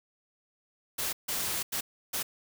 white noise bursts at uneven times, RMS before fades -32 dBFS, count 4, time 0.98-1.13 / 1.28-1.63 / 1.72-1.81 / 2.13-2.23 s, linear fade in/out 10 ms, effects none

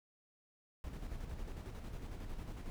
brown noise with tremolo, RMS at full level -43 dBFS, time 0.84-2.7 s, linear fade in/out 0 ms, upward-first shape square, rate 11 Hz, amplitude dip 40%, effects none

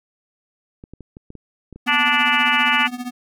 clicks, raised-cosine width 3 ms, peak -25 dBFS, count 8, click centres 0.839 / 0.936 / 1.007 / 1.169 / 1.304 / 1.353 / 1.727 / 1.76 s
square tone with tremolo, 246.8 Hz, B3, 1 cent flat, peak -24 dBFS, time 1.86-3.11 s, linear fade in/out 10 ms, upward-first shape triangle, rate 15 Hz, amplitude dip 90%
harmonic tone, 292.3 Hz, D4, 8 cents flat, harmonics 3 / 4 / 5 / 6 / 7 / 8 / 9 / 10, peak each -23 / -23 / -23 / -23 / -23 / -23 / -23 / -23 dBFS, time 1.87-2.88 s, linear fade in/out 20 ms
effects none

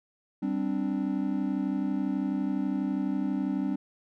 triangle chord, G suspended fourth, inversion none, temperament equal with one note detuned, 195.32 / 261.6 / 293.7 Hz, G3 / C4 / D4, -6 / 0 / 0 cents, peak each -29 dBFS, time 0.42-3.76 s, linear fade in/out 10 ms, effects none

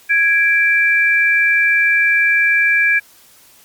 sine tone pair together, 1656.8 / 2343 Hz, G#6 / D7, -5 / -5 cents, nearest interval tritone, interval 600 cents, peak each -13 dBFS, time 0.09-3 s, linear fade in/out 20 ms, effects white hiss -47 dBFS RMS until 3.64 s + MP3 96 kbps

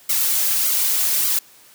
blue noise with flanger, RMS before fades -19 dBFS, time 0.09-1.39 s, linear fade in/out 5 ms, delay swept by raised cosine 1.1 to 6 ms, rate 1.7 Hz, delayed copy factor -0.95, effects white hiss -49 dBFS RMS until 1.74 s + high-pass 100 Hz 12 dB/octave

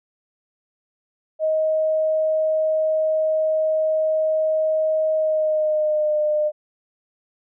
sine tone with pitch glide, 628 to 604.5 Hz, D#5 to D5, +16 to +50 cents, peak -17 dBFS, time 1.39-6.52 s, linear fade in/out 50 ms, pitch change -66 cents, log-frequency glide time 5.15-6.18 s, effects none

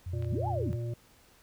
sine tone with vibrato, 88.4 Hz, F2, 22 cents sharp, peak -34 dBFS, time 0.06-0.76 s, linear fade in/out 5 ms, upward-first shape sine, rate 12 Hz, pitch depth 32 cents each way
harmonic tone, 118 Hz, A#2, 22 cents sharp, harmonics 1 / 3 / 5, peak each -32 / -42 / -46 dBFS, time 0.13-0.94 s, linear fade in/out 5 ms
clicks, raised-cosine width 0.3 ms, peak -33 / -36 dBFS, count 2, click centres 0.224 / 0.246 s
sine linear two-way sweep, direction up then down, 97.3 to 875 to 97.3 Hz, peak -32 dBFS, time 0.31-0.73 s, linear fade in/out 0 ms, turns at 0.48 s
effects pink hiss -61 dBFS RMS until 1.42 s

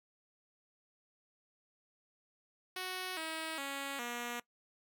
5% pulse tone with pitch steps, 370 / 320.2 / 277.2 / 239.9 Hz, F#4 / D#4 / C#4 / A#3, 0 / +50 / 0 / +50 cents, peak -27 dBFS, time 2.76-4.4 s, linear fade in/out 5 ms, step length 410 ms, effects noise-tail reverb RT60 0.1 s tail -21 dB re dry

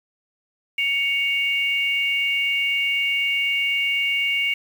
sine tone pair together, 2228 / 2800 Hz, C#7 / F7, +8 / +4 cents, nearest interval major third, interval 396 cents, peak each -21 / -23 dBFS, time 0.78-4.54 s, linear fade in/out 5 ms, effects 7-bit

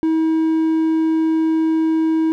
triangle tone, 320.4 Hz, E4, 49 cents flat, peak -12 dBFS, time 0.03-2.32 s, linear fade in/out 0 ms, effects none

